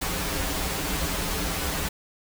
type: noise with comb filter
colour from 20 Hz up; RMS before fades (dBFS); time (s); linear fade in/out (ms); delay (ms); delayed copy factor
pink; -28; 0.01-1.89; 10; 8.4; -0.95
effects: none